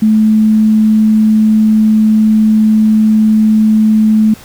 sine tone, 216.8 Hz, A3, 25 cents flat, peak -5 dBFS, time 0.02-4.34 s, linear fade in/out 5 ms, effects pink hiss -36 dBFS RMS until 4.44 s

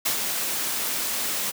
white noise with ADSR envelope, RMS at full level -23 dBFS, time 0.05-1.52 s, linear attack 11 ms, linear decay 97 ms, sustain -4 dB, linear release 27 ms, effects high-pass 150 Hz 12 dB/octave

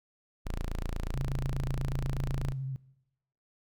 sawtooth tone, 28.25 Hz, A0, 47 cents sharp, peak -28 dBFS, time 0.45-2.53 s, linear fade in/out 20 ms
sine tone with vibrato, 133.3 Hz, C3, 33 cents sharp, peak -32 dBFS, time 1.14-2.76 s, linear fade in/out 0 ms, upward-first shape triangle, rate 13 Hz, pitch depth 37 cents each way
effects noise-tail reverb RT60 0.9 s tail -21 dB re dry

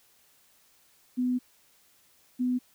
sine tone pair in turn, 250 / 250 Hz, B3 / B3, +21 / +21 cents, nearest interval unison, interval 0 cents, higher neither, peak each -24 dBFS, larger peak neither, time 1.17-1.39 / 2.39-2.59 s, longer first, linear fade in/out 20 ms, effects white hiss -63 dBFS RMS until 2.74 s

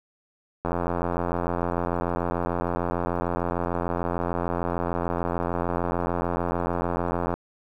click train, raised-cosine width 1 ms, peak -12 dBFS, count 581, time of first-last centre 0.65-7.34 s, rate 86.7 Hz, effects 9-bit

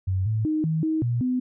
sine tone with pitch steps, 94.2 / 109.4 / 310 / 159 / 316.4 / 119.7 / 252.4 Hz, F#2 / A2 / D#4 / D#3 / D#4 / A#2 / B3, +32 / -9 / -6 / +38 / +29 / +46 / +38 cents, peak -21 dBFS, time 0.07-1.4 s, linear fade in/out 10 ms, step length 190 ms, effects none

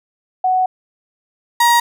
sine / 35% pulse tone pair in turn, 743 / 946.8 Hz, F#5 / A#5, +7 / +27 cents, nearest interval major third, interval 420 cents, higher second, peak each -12 / -8 dBFS, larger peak second, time 0.44-0.66 / 1.6-1.8 s, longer first, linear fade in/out 5 ms, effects none

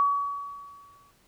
sine tone with exponential decay, 1133 Hz, C#6, 37 cents sharp, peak -18 dBFS, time 0-1.11 s, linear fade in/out 0 ms, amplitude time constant 240 ms, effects pink hiss -63 dBFS RMS until 1.27 s

